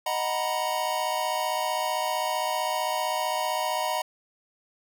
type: chord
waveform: square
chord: B major seventh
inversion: first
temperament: equal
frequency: 622.3 / 740 / 932.3 / 987.8 Hz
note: D#5 / F#5 / A#5 / B5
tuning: 0 / 0 / 0 / 0 cents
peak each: -32 dBFS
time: 0.06-4.02 s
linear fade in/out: 5 ms
effects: none